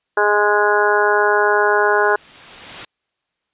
harmonic tone, 207.7 Hz, G#3, in tune, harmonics 2 / 3 / 4 / 5 / 6 / 7 / 8, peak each -17 / -22 / -20 / -20 / -29 / -18 / -23 dBFS, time 0.17-2.16 s, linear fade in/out 5 ms
white noise with exponential growth, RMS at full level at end -28 dBFS, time 1.14-2.85 s, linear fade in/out 5 ms, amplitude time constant 370 ms
effects white hiss -73 dBFS RMS until 3.53 s + resampled to 8000 Hz

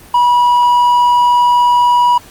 triangle tone, 972 Hz, B5, 28 cents flat, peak -5 dBFS, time 0.14-2.18 s, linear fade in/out 5 ms, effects pink hiss -39 dBFS RMS until 2.3 s + Opus 24 kbps

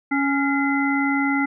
harmonic tone with a mistuned harmonic, 277.8 Hz, C#4, 4 cents sharp, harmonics 1 / 3 / 5 / 7, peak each -20 / -27 / -27 / -25 dBFS, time 0.11-1.46 s, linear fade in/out 10 ms, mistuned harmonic 7, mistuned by +83 cents, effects none

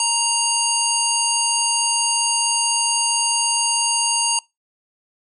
harmonic tone with a mistuned harmonic, 932.3 Hz, A#5, in tune, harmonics 1 / 3 / 5 / 7 / 9 / 10, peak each -24 / -24 / -24 / -24 / -24 / -24 dBFS, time 0-4.39 s, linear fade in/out 2 ms, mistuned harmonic 9, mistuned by -56 cents, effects noise-tail reverb RT60 0.2 s tail -23 dB re dry

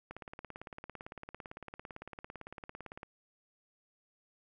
click train, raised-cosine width 0.5 ms, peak -29 dBFS, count 53, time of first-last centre 0.11-3.031 s, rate 17.8 Hz, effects none

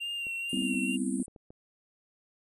triangle tone with vibrato, 2769 Hz, F7, 15 cents flat, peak -31 dBFS, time 0-0.97 s, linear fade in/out 20 ms, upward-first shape sine, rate 2.2 Hz, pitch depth 30 cents each way
clicks, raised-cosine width 2 ms, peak -36 dBFS, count 8, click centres 0.268 / 0.572 / 0.622 / 0.743 / 1.199 / 1.281 / 1.362 / 1.505 s
white band-pass noise, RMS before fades -45 dBFS, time 0.49-1.26 s, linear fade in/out 2 ms, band 8300 to 9700 Hz, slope 96 dB/octave
sine chord, C major seventh, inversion second, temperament just, 196.22 / 245.3 / 261.6 / 327 Hz, G3 / B3 / C4 / E4, +2 / -12 / 0 / -14 cents, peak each -34 / -34 / -32 / -37 dBFS, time 0.53-1.23 s, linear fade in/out 2 ms
effects none

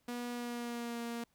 sawtooth tone with pitch glide, 242 to 234.6 Hz, B3 to A#3, -35 to +11 cents, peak -34 dBFS, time 0.08-1.24 s, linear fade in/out 5 ms, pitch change -54 cents, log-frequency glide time 0.31-1 s, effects pink hiss -75 dBFS RMS until 1.34 s

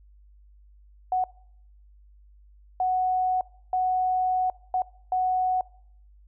sine tone bursts at uneven times, 740 Hz, F#5, in tune, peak -21 dBFS, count 5, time 1.12-1.24 / 2.8-3.41 / 3.73-4.5 / 4.74-4.82 / 5.12-5.61 s, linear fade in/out 2 ms, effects noise-tail reverb RT60 0.7 s tail -23 dB re dry + added 50 Hz sine -51 dBFS peak until 6.27 s

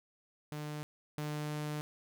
sawtooth tone pair in turn, 150.1 / 150.1 Hz, D3 / D3, +38 / +38 cents, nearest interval unison, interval 0 cents, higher neither, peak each -35 / -32 dBFS, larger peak second, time 0.52-0.83 / 1.18-1.81 s, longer second, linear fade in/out 0 ms, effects none

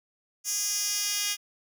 10% pulse tone with high-pass filter sweep, 409.6 Hz, G#4, 24 cents flat, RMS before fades -29 dBFS, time 0.44-1.37 s, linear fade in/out 50 ms, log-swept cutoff 6400 to 3800 Hz, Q 2, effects none

